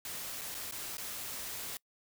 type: noise with dropouts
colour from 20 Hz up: white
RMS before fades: -41 dBFS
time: 0.05-1.77 s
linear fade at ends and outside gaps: 1 ms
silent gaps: 0.412-0.416 / 0.544-0.549 / 0.711-0.723 / 0.97-0.981 s
effects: noise-tail reverb RT60 0.1 s tail -24 dB re dry